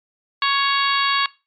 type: harmonic tone with a mistuned harmonic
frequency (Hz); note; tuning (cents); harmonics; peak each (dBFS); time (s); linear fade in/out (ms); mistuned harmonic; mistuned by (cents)
556; C#5; +5; 2 / 3 / 4 / 5 / 6 / 7 / 8; -19 / -24 / -26 / -25 / -27 / -27 / -27; 0.42-1.26; 2; 7; -37
effects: noise-tail reverb RT60 0.3 s tail -22 dB re dry + MP3 48 kbps